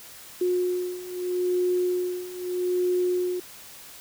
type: beating tone pair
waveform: sine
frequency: 360 / 360.79 Hz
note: F#4 / F#4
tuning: -47 / -44 cents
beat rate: 0.79 Hz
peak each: -28 / -25 dBFS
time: 0.41-3.4 s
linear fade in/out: 5 ms
effects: white hiss -45 dBFS RMS until 4 s